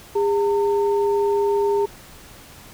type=tone pair together; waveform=sine; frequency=405.4 / 907 Hz; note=G#4 / A#5; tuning=-42 / -48 cents; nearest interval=octave + major second; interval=1394 cents; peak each=-17 / -25 dBFS; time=0.15-1.86 s; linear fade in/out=10 ms; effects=pink hiss -44 dBFS RMS until 2.73 s